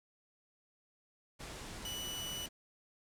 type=low-pass noise; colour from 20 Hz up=pink; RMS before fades=-47 dBFS; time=1.39-2.49 s; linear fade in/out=20 ms; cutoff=10000 Hz; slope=24 dB/octave
type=tone; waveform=sawtooth; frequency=2960 Hz; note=F#7; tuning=in tune; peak=-37 dBFS; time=1.85-2.46 s; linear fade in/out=2 ms
effects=none